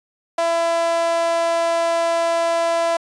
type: tone with high-pass filter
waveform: sawtooth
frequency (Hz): 335.1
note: E4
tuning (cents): +29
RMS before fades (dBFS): -19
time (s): 0.38-2.97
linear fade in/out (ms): 5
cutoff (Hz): 740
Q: 6.5
effects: resampled to 22050 Hz